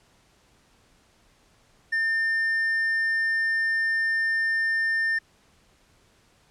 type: tone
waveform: triangle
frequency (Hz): 1800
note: A6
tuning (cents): +39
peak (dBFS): -20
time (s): 1.92-5.19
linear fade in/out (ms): 10
effects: pink hiss -61 dBFS RMS until 6.5 s + low-pass 9000 Hz 12 dB/octave